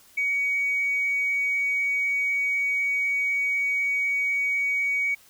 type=tone; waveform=sine; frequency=2252 Hz; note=C#7; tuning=27 cents sharp; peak=-21 dBFS; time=0.17-5.15 s; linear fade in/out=10 ms; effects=tanh soft clip ceiling -17 dBFS + white hiss -55 dBFS RMS until 5.29 s